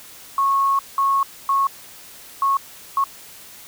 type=tone bursts at uneven times; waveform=sine; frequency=1098 Hz; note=C#6; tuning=17 cents flat; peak=-15 dBFS; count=5; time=0.38-0.79 / 0.98-1.23 / 1.49-1.67 / 2.42-2.57 / 2.97-3.04 s; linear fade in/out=2 ms; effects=white hiss -42 dBFS RMS until 3.67 s